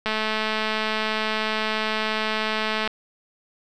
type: click train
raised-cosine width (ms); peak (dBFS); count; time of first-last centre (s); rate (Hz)
0.3; -9; 612; 0.06-2.876; 217
effects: none